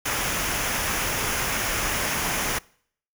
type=noise with comb filter; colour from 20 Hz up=pink; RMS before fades=-26 dBFS; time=0.05-2.59 s; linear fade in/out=10 ms; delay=0.24 ms; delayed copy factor=-0.5; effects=noise-tail reverb RT60 0.6 s tail -24 dB re dry